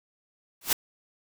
white noise with exponential growth, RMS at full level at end -17 dBFS, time 0.61-0.73 s, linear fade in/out 5 ms, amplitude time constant 24 ms, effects none

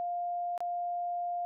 sine tone with dropouts, 702 Hz, F5, 9 cents sharp, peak -31 dBFS, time 0-1.45 s, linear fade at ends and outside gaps 0 ms, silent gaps 0.578-0.605 s, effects none

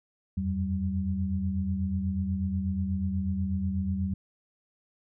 sine tone cluster, 83.7 / 91.9 / 192.4 Hz, E2 / F#2 / G3, +27 / -11 / -32 cents, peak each -31 / -34 / -29 dBFS, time 0.37-4.14 s, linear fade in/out 5 ms, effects none

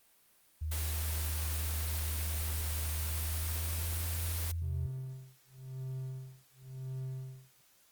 sine tone with pitch glide, 77.78 to 83.85 Hz, D#2 to E2, 0 to +30 cents, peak -33 dBFS, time 0.61-4.87 s, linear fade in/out 10 ms, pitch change +130 cents, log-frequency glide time 2.98-4.22 s
white noise, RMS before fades -39 dBFS, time 0.71-4.52 s, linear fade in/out 10 ms
triangle tone with tremolo, 130.81 Hz, C3, in tune, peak -34 dBFS, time 4.62-7.61 s, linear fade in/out 0 ms, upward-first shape sine, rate 0.94 Hz, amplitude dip 100%
effects white hiss -66 dBFS RMS until 7.91 s + Opus 32 kbps

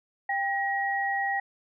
sine tone pair together, 792.5 / 1899 Hz, G5 / A#6, +19 / +32 cents, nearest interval octave + minor third, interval 1513 cents, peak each -28 dBFS, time 0.29-1.4 s, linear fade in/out 5 ms, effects none

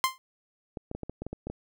sawtooth tone with exponential decay, 1046.5 Hz, C6, in tune, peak -15 dBFS, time 0.04-0.18 s, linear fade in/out 0 ms, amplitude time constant 29 ms
clicks, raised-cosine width 2 ms, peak -22 dBFS, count 10, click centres 0.772 / 0.914 / 0.95 / 1.033 / 1.096 / 1.22 / 1.266 / 1.33 / 1.47 / 1.5 s
effects none

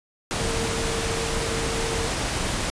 sine tone in noise, 455.4 Hz, A#4, 40 cents flat, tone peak -30 dBFS, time 0.4-2.07 s, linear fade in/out 0 ms, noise pink, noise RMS -26 dBFS, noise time 0.31-2.7 s, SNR -7 dB, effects resampled to 22050 Hz

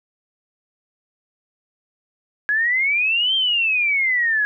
sine exponential two-way sweep, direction up then down, 1661.2 to 3184 to 1661.2 Hz, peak -16 dBFS, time 2.49-4.45 s, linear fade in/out 0 ms, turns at 3.35 s, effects none

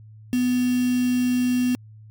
sine tone with quantisation, 248.8 Hz, B3, 13 cents sharp, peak -18 dBFS, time 0.33-1.75 s, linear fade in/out 0 ms, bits 5, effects added 108 Hz sine -42 dBFS peak until 2.1 s + MP3 96 kbps

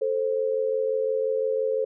sine tone pair together, 440.4 / 526.2 Hz, A4 / C5, +2 / +10 cents, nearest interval minor third, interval 308 cents, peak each -25 dBFS, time 0.01-1.85 s, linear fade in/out 10 ms, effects none

